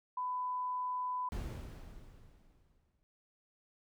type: tone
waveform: sine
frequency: 1000 Hz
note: B5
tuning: 21 cents sharp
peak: -34 dBFS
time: 0.17-1.29 s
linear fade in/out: 5 ms
type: noise with exponential decay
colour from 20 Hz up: brown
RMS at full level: -37 dBFS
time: 1.32-3.03 s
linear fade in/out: 0 ms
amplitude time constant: 370 ms
effects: none